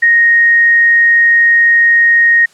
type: tone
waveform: sine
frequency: 1866 Hz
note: A#6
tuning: 1 cent sharp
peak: -5 dBFS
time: 0.02-2.46 s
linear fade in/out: 10 ms
effects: white hiss -47 dBFS RMS until 2.53 s + low-pass 8000 Hz 12 dB/octave